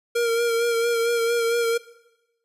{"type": "tone with vibrato", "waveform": "square", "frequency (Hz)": 466.2, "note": "A#4", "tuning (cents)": 0, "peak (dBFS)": -20, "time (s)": [0.15, 1.78], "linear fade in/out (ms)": 10, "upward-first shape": "sine", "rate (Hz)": 4.4, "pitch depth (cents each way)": 29, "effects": ["noise-tail reverb RT60 1.0 s tail -19 dB re dry", "resampled to 32000 Hz"]}